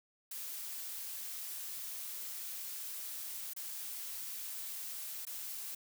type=noise with dropouts; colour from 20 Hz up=blue; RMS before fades=-43 dBFS; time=0.31-5.75 s; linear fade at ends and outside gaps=5 ms; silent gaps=3.535-3.563 / 5.252-5.267 s; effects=none